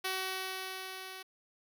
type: tone with level ramp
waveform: 5% pulse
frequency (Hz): 377.2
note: F#4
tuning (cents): +33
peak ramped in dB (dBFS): -21 to -33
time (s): 0.04-1.23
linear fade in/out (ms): 10
effects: none